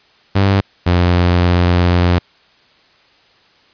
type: tone pair in turn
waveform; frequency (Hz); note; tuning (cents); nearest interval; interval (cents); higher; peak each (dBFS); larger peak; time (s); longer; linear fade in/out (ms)
sawtooth; 98 / 88.25; G2 / F2; 0 / +19; major second; 181; first; -6; neither; 0.35-0.61 / 0.86-2.19; second; 10
effects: white hiss -51 dBFS RMS until 3.73 s + resampled to 11025 Hz